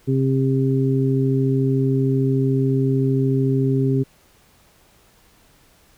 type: harmonic tone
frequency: 133.5 Hz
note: C3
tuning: 35 cents sharp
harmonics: 1 / 2 / 3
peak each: -18 / -21 / -23 dBFS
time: 0.07-4.04 s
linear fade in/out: 20 ms
effects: pink hiss -55 dBFS RMS until 5.97 s